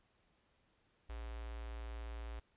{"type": "tone with notch filter", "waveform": "square", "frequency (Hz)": 57.4, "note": "A#1", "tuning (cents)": -26, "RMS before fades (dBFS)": -45, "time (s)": [1.09, 2.4], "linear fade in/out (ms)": 10, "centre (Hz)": 180, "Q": 0.52, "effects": ["pink hiss -75 dBFS RMS until 2.56 s", "resampled to 8000 Hz"]}